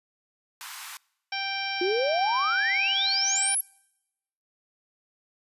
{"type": "high-pass noise", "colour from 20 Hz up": "pink", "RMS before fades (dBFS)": -40, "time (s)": [0.61, 0.97], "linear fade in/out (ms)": 0, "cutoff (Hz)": 880, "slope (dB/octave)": 48}
{"type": "harmonic tone", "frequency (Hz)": 784, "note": "G5", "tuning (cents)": 0, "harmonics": [1, 2, 3, 4, 5, 6, 7], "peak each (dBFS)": [-34, -36, -33, -37, -41, -42, -36], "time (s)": [1.32, 3.55], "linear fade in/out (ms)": 5}
{"type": "exponential sweep", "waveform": "sine", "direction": "up", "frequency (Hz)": [345.2, 11480], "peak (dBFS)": -23, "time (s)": [1.81, 3.61], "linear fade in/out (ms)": 5}
{"effects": ["noise-tail reverb RT60 0.9 s tail -26 dB re dry", "resampled to 32000 Hz"]}